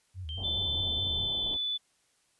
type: tone with vibrato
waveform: sine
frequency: 84.5 Hz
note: E2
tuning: 43 cents sharp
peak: -36 dBFS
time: 0.14-1.28 s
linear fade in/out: 50 ms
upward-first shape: square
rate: 4.7 Hz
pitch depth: 160 cents each way
type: tone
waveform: sine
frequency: 3136 Hz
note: G7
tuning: in tune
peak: -38 dBFS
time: 0.29-1.54 s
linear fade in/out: 0 ms
type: low-pass noise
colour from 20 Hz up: pink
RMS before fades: -43 dBFS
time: 0.37-1.57 s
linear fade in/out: 10 ms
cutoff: 940 Hz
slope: 48 dB/octave
type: tone with pitch glide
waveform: sine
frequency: 3520 to 3484 Hz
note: A7 to A7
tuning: 0 to -18 cents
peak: -29 dBFS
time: 0.43-1.78 s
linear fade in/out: 20 ms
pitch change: -18 cents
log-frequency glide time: 1.14-1.51 s
effects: white hiss -70 dBFS RMS until 2.39 s + resampled to 24000 Hz